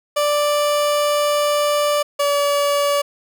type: tone pair in turn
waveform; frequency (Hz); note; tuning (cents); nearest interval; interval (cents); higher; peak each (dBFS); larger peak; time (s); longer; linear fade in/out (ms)
30% pulse; 587.3 / 573.2; D5 / D5; 0 / -42; unison; 42; first; -13; neither; 0.16-2.03 / 2.19-3.02; first; 10
effects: none